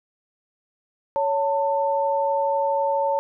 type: tone pair together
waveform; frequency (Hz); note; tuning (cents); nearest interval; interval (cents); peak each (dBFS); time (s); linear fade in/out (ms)
sine; 558.5 / 894; C#5 / A5; +13 / +27; minor sixth; 814; -22 / -22; 1.16-3.19; 0
effects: none